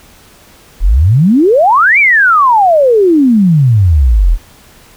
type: exponential two-way sweep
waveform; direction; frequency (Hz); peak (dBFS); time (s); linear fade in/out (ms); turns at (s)
sine; up then down; 36.71 to 2397 to 36.71; -4; 0.8-4.38; 50; 1.99
effects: pink hiss -41 dBFS RMS until 4.96 s